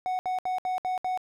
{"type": "tone bursts", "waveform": "triangle", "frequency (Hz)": 740, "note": "F#5", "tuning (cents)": 0, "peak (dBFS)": -24, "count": 6, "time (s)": [0.06, 1.175], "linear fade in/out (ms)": 0, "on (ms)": 130, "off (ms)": 67, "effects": []}